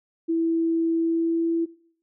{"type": "tone with pitch glide", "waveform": "sine", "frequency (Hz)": [329.6, 332.7], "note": ["E4", "E4"], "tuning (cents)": [0, 16], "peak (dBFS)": -20, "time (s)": [0.28, 1.66], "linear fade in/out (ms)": 20, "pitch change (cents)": 16, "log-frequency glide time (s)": [0.94, 1.53], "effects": ["noise-tail reverb RT60 0.6 s tail -20 dB re dry"]}